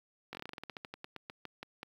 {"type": "slowing click train", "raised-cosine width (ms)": 0.3, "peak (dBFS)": -26, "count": 20, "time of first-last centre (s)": [0.33, 1.83], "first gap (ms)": 19, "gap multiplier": 1.14, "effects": ["high-pass 80 Hz 12 dB/octave", "9-bit"]}